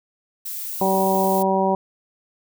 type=noise; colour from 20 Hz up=violet; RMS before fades=-30 dBFS; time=0.45-1.43 s; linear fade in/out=10 ms
type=harmonic tone; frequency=191.7 Hz; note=G3; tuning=38 cents flat; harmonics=1 / 2 / 3 / 4 / 5; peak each=-23 / -23 / -23 / -23 / -23 dBFS; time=0.81-1.75 s; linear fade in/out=2 ms
effects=none